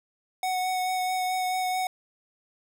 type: tone with vibrato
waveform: square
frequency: 740 Hz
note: F#5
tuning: in tune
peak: -26 dBFS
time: 0.43-1.87 s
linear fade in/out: 2 ms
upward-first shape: sine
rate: 4.6 Hz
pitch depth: 13 cents each way
effects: none